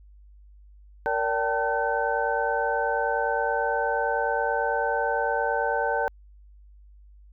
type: tone cluster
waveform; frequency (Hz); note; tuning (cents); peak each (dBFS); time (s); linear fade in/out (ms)
sine; 465.1 / 575 / 777 / 886 / 1523; A#4 / D5 / G5 / A5 / F#6; -4 / -37 / -16 / +12 / +50; -29; 1.06-6.08; 0
effects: added 50 Hz sine -48 dBFS peak until 7.32 s